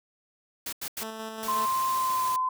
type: noise bursts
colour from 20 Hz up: white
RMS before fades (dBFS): -34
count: 3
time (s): 0.66-1.035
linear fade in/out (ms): 5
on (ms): 67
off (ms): 87
type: tone with tremolo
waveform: 10% pulse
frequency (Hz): 220.8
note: A3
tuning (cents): +6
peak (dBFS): -26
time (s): 1.01-1.66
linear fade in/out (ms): 10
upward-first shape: square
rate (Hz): 5.4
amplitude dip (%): 30
type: noise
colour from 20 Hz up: white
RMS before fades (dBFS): -37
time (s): 1.43-2.36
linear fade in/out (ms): 0
type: tone with pitch glide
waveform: sine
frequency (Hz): 1046.5 to 1024.4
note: C6 to C6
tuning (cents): 0 to -37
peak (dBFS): -24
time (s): 1.48-2.49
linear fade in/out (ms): 5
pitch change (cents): -37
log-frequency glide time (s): 1.88-2.28
effects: none